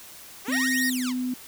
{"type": "exponential two-way sweep", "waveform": "10% pulse", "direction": "up then down", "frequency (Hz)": [349.2, 5260, 828], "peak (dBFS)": -23, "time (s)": [0.44, 1.14], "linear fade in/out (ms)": 50, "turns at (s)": 0.86}
{"type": "tone with pitch glide", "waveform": "sine", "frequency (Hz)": [259, 252.1], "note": ["C4", "B3"], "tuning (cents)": [-17, 36], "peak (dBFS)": -25, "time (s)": [0.48, 1.34], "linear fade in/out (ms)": 5, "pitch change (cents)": -47, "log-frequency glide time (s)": [0.62, 1.05]}
{"type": "tone", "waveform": "45% pulse", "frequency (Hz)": 1864.7, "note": "A#6", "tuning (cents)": 0, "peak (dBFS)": -24, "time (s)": [0.52, 0.9], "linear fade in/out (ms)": 5}
{"effects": ["white hiss -45 dBFS RMS until 1.47 s"]}